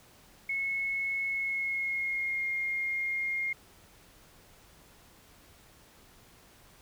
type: tone with pitch glide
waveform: sine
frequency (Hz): 2189 to 2130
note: C#7 to C7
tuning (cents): -22 to +30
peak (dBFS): -29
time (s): 0.49-3.53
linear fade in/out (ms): 5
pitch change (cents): -48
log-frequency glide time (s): 1.27-2.47
effects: pink hiss -58 dBFS RMS until 6.81 s